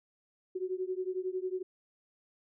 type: beating tone pair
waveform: sine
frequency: 366.4 / 377.4 Hz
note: F#4 / F#4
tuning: -17 / +34 cents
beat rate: 11 Hz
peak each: -35 / -36 dBFS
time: 0.55-1.63 s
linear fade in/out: 10 ms
effects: none